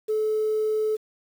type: tone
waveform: sine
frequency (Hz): 432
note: A4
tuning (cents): -32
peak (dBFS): -20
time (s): 0.08-0.97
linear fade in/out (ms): 20
effects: tanh soft clip ceiling -18 dBFS + 8-bit